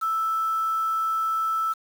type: tone with quantisation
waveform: sine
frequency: 1318.5 Hz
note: E6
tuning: in tune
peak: -22 dBFS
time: 0.01-1.74 s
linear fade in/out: 20 ms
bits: 7
effects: none